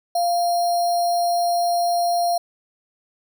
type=tone with sample-and-hold; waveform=sine; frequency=696 Hz; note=F5; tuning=6 cents flat; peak=-17 dBFS; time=0.15-2.38 s; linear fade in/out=5 ms; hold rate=4900 Hz; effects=none